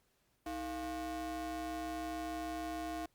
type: ring-modulated tone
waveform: square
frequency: 190.1 Hz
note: F#3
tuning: 47 cents sharp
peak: -36 dBFS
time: 0.46-3.06 s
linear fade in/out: 5 ms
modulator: 507 Hz
effects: pink hiss -75 dBFS RMS until 3.14 s + Opus 48 kbps